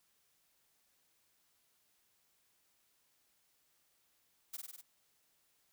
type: noise with echo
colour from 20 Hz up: blue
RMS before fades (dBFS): -43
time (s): 4.53-4.57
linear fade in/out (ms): 10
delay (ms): 49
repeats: 5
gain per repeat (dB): -2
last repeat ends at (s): 4.815
effects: white hiss -75 dBFS RMS until 5.72 s